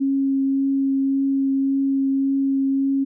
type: tone with vibrato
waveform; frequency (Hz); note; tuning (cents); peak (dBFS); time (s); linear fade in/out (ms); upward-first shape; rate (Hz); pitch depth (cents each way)
sine; 272.1; C#4; -32; -17; 0-3.05; 20; triangle; 1.8; 10
effects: none